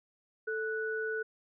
sine tone pair together, 440 / 1479 Hz, A4 / F#6, 0 / -1 cents, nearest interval octave + major sixth, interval 2099 cents, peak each -34 / -35 dBFS, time 0.47-1.23 s, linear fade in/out 10 ms, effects none

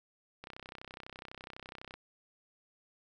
click train, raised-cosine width 0.3 ms, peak -29 dBFS, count 49, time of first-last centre 0.44-1.94 s, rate 32 Hz, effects none

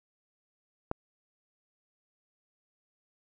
click, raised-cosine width 1 ms, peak -16 dBFS, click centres 0.914 s, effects none

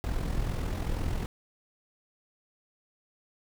brown noise with amplitude modulation, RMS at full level -28 dBFS, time 0.04-1.26 s, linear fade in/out 0 ms, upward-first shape sine, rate 42.3 Hz, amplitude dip 55%, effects none

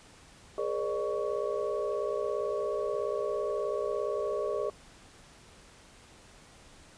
sine tone cluster, 415.2 / 473.4 / 545 / 602 / 1120 Hz, G#4 / A#4 / C#5 / D5 / C#6, 0 / +27 / -29 / +43 / +18 cents, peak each -33 / -36 / -38 / -34 / -40 dBFS, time 0.58-4.7 s, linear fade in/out 2 ms, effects pink hiss -55 dBFS RMS until 6.97 s + resampled to 22050 Hz

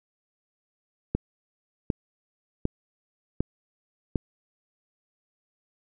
click train, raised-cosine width 3 ms, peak -11 dBFS, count 5, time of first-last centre 1.15-4.158 s, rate 1.33 Hz, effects none

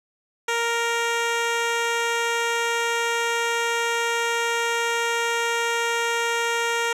10% pulse tone, 466.2 Hz, A#4, in tune, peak -13 dBFS, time 0.48-6.93 s, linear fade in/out 5 ms, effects low-pass 9000 Hz 12 dB/octave

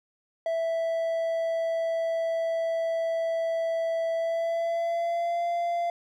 triangle tone with pitch glide, 659.3 to 688.9 Hz, E5 to F5, 0 to -24 cents, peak -23 dBFS, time 0.46-5.9 s, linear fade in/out 2 ms, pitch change +76 cents, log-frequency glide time 4.14-5.44 s, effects none

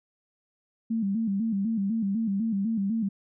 sine tone with vibrato, 210.8 Hz, G#3, 26 cents sharp, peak -24 dBFS, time 0.9-3.09 s, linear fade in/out 10 ms, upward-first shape square, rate 4 Hz, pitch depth 120 cents each way, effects none

